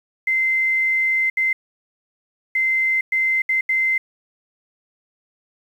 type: tone bursts at uneven times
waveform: sine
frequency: 2074 Hz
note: C7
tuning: 16 cents flat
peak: -16 dBFS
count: 6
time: 0.27-1.3 / 1.37-1.53 / 2.55-3.01 / 3.12-3.42 / 3.49-3.61 / 3.69-3.98 s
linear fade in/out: 5 ms
effects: 8-bit